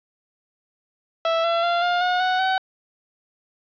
30% pulse tone with pitch steps, 659.3 / 674.7 / 690.5 / 706.6 / 723.1 / 740 / 757.3 Hz, E5 / E5 / F5 / F5 / F#5 / F#5 / F#5, 0 / +40 / -20 / +20 / -40 / 0 / +40 cents, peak -16 dBFS, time 1.25-2.58 s, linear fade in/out 2 ms, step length 190 ms, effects resampled to 11025 Hz + 8-bit

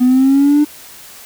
triangle linear sweep, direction up, 246.9 to 299.3 Hz, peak -4 dBFS, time 0-0.65 s, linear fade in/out 20 ms, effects tanh soft clip ceiling -4 dBFS + white hiss -37 dBFS RMS until 1.25 s

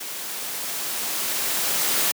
white noise with level ramp, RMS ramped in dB -33 to -21 dBFS, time 0-2.12 s, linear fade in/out 10 ms, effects high-pass 200 Hz 12 dB/octave

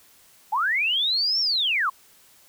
sine linear two-way sweep, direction up then down, 792 to 5550 to 992 Hz, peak -20 dBFS, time 0.52-1.9 s, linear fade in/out 10 ms, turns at 1.4 s, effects white hiss -55 dBFS RMS until 2.48 s

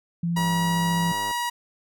sine tone with vibrato, 170 Hz, F3, 46 cents flat, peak -22 dBFS, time 0.23-1.12 s, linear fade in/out 5 ms, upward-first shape triangle, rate 15 Hz, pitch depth 9 cents each way
sawtooth tone, 960 Hz, B5, 49 cents flat, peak -21 dBFS, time 0.36-1.5 s, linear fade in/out 10 ms
click train, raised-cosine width 1 ms, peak -24 dBFS, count 97, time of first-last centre 0.37-1.311 s, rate 102 Hz
effects none

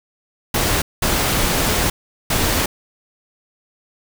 pink noise bursts at uneven times, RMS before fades -18 dBFS, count 3, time 0.54-0.82 / 1.02-1.9 / 2.3-2.66 s, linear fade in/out 5 ms, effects none

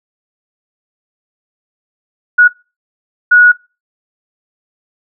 sine tone bursts at uneven times, 1459 Hz, F#6, 25 cents flat, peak -3 dBFS, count 2, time 2.38-2.48 / 3.31-3.52 s, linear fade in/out 10 ms, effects noise-tail reverb RT60 0.3 s tail -23 dB re dry

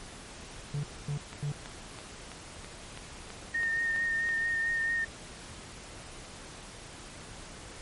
triangle tone bursts, 144.8 Hz, D3, 24 cents flat, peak -28 dBFS, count 3, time 0.74-1.519 s, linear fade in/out 2 ms, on 93 ms, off 250 ms
click train, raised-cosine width 0.3 ms, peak -26 dBFS, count 10, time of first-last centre 1.33-4.291 s, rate 3.04 Hz
sine tone with vibrato, 1834 Hz, A#6, 29 cents flat, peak -27 dBFS, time 3.54-5.05 s, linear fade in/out 10 ms, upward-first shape sine, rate 4.5 Hz, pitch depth 22 cents each way
effects pink hiss -46 dBFS RMS until 7.81 s + MP3 48 kbps

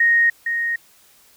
sine tone with echo, 1864.7 Hz, A#6, in tune, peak -12 dBFS, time 0-0.3 s, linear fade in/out 5 ms, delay 460 ms, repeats 1, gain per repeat -7 dB, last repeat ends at 0.76 s, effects white hiss -53 dBFS RMS until 1.36 s

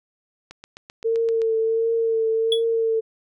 click train, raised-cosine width 0.2 ms, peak -22 dBFS, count 8, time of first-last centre 0.51-1.418 s, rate 7.71 Hz
sine tone with vibrato, 451.9 Hz, A4, 46 cents sharp, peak -18 dBFS, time 1.04-3.01 s, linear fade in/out 20 ms, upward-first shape triangle, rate 1.4 Hz, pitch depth 27 cents each way
triangle tone with exponential decay, 3378 Hz, G#7, 29 cents sharp, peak -14 dBFS, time 2.52-2.64 s, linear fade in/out 2 ms, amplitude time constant 24 ms
effects none

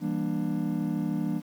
triangle chord, E half-diminished seventh, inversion none, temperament just, 164.81 / 197.78 / 237.3 / 296.7 Hz, E3 / G3 / Bb3 / D4, 0 / +16 / +31 / +18 cents, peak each -30 dBFS, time 0-1.42 s, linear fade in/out 50 ms, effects 9-bit

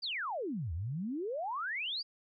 sine exponential two-way sweep, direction down then up, 4945 to 75.6 to 4945 Hz, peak -34 dBFS, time 0.02-2.03 s, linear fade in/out 20 ms, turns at 0.73 s, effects none

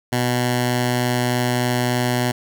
10% pulse tone with notch filter, 123.3 Hz, B2, 2 cents flat, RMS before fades -20 dBFS, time 0.12-2.32 s, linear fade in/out 10 ms, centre 450 Hz, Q 2, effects none

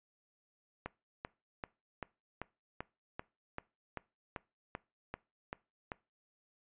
click train, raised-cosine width 0.5 ms, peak -24 dBFS, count 14, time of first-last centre 0.86-5.918 s, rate 2.57 Hz, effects noise-tail reverb RT60 0.3 s tail -22 dB re dry + resampled to 8000 Hz

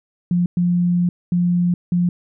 sine tone bursts at uneven times, 175.9 Hz, F3, 13 cents sharp, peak -14 dBFS, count 4, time 0.31-0.46 / 0.57-1.09 / 1.32-1.74 / 1.92-2.09 s, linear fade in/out 2 ms, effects none

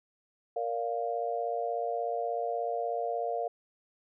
sine chord, Bb major, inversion none, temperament just, 466.2 / 582.7 / 699.2 Hz, Bb4 / D5 / F5, 0 / -14 / +2 cents, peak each -34 / -37 / -32 dBFS, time 0.56-3.48 s, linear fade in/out 5 ms, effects none

